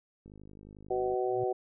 click train, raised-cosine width 3 ms, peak -38 dBFS, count 46, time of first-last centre 0.26-1.139 s, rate 51.2 Hz
harmonic tone, 125 Hz, B2, 21 cents sharp, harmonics 3 / 4 / 5 / 6, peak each -30 / -35 / -38 / -34 dBFS, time 0.9-1.53 s, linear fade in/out 10 ms
triangle tone with exponential growth, 119.1 Hz, A#2, 38 cents sharp, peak -34 dBFS, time 1.17-1.44 s, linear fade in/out 5 ms, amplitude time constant 57 ms
effects none

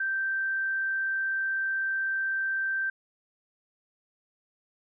sine tone, 1564 Hz, G6, 4 cents flat, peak -26 dBFS, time 0-2.9 s, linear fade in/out 5 ms, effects none

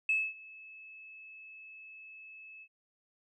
sine tone with ADSR envelope, 2600 Hz, E7, 24 cents flat, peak -24 dBFS, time 0.09-2.68 s, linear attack 3 ms, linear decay 240 ms, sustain -24 dB, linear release 59 ms, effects tanh soft clip ceiling -20 dBFS

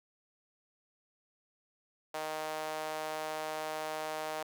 sawtooth tone with high-pass filter, 155.6 Hz, D#3, in tune, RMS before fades -38 dBFS, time 2.14-4.43 s, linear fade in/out 5 ms, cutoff 660 Hz, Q 2.2, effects none

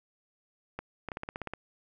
clicks, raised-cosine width 0.5 ms, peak -21 dBFS, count 10, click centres 0.79 / 1.087 / 1.118 / 1.171 / 1.234 / 1.289 / 1.359 / 1.417 / 1.473 / 1.536 s, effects none

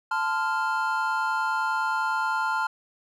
triangle chord, F major, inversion first, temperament equal with one note detuned, 880 / 1029.7 / 1396.9 Hz, A5 / C6 / F6, 0 / -28 / 0 cents, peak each -26 / -28 / -25 dBFS, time 0.11-2.67 s, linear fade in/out 5 ms, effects none

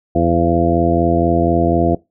harmonic tone with a mistuned harmonic, 84.1 Hz, E2, 35 cents sharp, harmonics 1 / 2 / 3 / 4 / 5 / 6 / 7 / 8, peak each -20 / -20 / -20 / -17 / -24 / -22 / -27 / -18 dBFS, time 0.15-1.95 s, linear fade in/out 5 ms, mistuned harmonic 8, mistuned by +29 cents, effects noise-tail reverb RT60 0.2 s tail -20 dB re dry

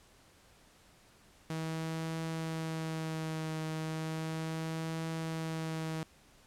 sawtooth tone with vibrato, 160.1 Hz, D#3, 50 cents sharp, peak -31 dBFS, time 1.5-6.03 s, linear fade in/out 0 ms, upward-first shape triangle, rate 0.35 Hz, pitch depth 25 cents each way, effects pink hiss -62 dBFS RMS until 6.46 s + low-pass 11000 Hz 12 dB/octave

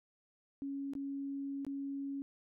sine tone with dropouts, 277.2 Hz, C#4, in tune, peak -37 dBFS, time 0.62-2.22 s, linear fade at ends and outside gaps 0 ms, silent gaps 0.935-0.952 / 1.649-1.666 s, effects none

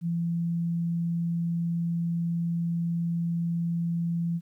sine tone, 169.2 Hz, E3, 45 cents sharp, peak -25 dBFS, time 0.01-4.41 s, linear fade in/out 50 ms, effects 11-bit

